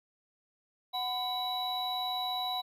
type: tone cluster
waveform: triangle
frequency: 739 / 1004 / 3911 Hz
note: F#5 / B5 / B7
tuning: -2 / +28 / -18 cents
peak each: -33 / -38 / -33 dBFS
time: 0.93-2.62 s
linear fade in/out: 20 ms
effects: none